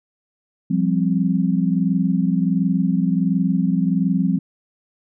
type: chord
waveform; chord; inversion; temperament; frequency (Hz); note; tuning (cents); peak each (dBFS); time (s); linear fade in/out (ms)
sine; F suspended second; none; equal; 174.61 / 196 / 261.6; F3 / G3 / C4; 0 / 0 / 0; -19 / -20 / -22; 0.7-4.39; 10
effects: none